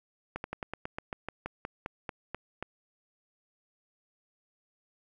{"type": "slowing click train", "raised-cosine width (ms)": 0.5, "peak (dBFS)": -20, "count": 15, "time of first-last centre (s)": [0.36, 2.626], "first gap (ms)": 81, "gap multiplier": 1.1, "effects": ["10-bit"]}